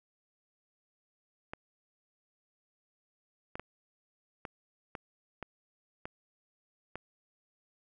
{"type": "clicks", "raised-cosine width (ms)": 0.5, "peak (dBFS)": -24, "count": 8, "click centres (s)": [1.535, 3.555, 3.596, 4.452, 4.952, 5.427, 6.055, 6.956], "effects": []}